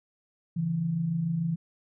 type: tone pair together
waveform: sine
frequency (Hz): 140 / 166.76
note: C#3 / E3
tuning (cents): +18 / +20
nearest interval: minor third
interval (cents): 302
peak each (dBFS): -34 / -26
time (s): 0.56-1.56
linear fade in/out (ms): 10
effects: none